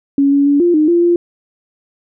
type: tone with pitch steps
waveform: sine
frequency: 279 / 281.9 / 285.5 / 348.1 / 306.2 / 344.2 / 346.4 Hz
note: C#4 / C#4 / D4 / F4 / D#4 / F4 / F4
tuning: +11 / +29 / -49 / -6 / -28 / -25 / -14 cents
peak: -8 dBFS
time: 0.18-1.16 s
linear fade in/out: 2 ms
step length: 140 ms
effects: none